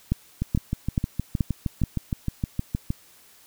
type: two click trains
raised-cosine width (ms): 5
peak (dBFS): -12 / -9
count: 17 / 5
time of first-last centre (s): 0.42-2.904 / 0.12-1.837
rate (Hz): 6.44 / 2.33
effects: white hiss -54 dBFS RMS until 3.46 s